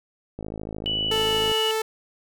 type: click train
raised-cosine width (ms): 2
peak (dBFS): -20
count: 61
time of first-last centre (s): 0.39-1.516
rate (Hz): 53.3
type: tone with pitch glide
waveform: sine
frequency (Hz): 2960 to 2934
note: F#7 to F#7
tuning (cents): 0 to -15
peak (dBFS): -23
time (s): 0.86-1.71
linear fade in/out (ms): 0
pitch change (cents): -15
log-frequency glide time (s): 1.04-1.43
type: tone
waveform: sawtooth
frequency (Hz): 440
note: A4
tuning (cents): 0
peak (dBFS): -19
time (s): 1.11-1.82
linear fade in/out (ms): 5
effects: none